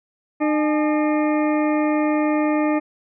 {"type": "harmonic tone with a mistuned harmonic", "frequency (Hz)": 303.3, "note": "D#4", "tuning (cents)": -44, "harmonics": [1, 2, 3, 4, 6, 7, 8], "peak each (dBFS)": [-18, -24, -28, -30, -34, -35, -36], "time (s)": [0.4, 2.8], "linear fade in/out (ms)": 20, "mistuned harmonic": 3, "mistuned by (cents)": -110, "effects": []}